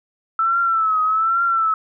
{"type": "tone with vibrato", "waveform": "sine", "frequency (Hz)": 1318.5, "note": "E6", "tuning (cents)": 0, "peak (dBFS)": -15, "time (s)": [0.39, 1.74], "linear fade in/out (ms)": 2, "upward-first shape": "triangle", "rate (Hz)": 1.2, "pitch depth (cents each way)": 86, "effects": []}